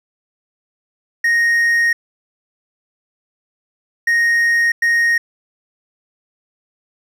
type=tone bursts at uneven times; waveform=triangle; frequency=1864.7 Hz; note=A#6; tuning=in tune; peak=-10 dBFS; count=3; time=1.24-1.93 / 4.07-4.72 / 4.82-5.18 s; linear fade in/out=5 ms; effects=none